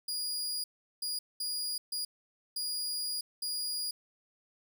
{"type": "tone bursts at uneven times", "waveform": "sawtooth", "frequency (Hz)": 4871, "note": "D#8", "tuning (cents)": -38, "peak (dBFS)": -30, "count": 6, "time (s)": [[0.08, 0.64], [1.02, 1.19], [1.4, 1.78], [1.92, 2.05], [2.56, 3.21], [3.42, 3.91]], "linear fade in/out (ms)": 5, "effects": []}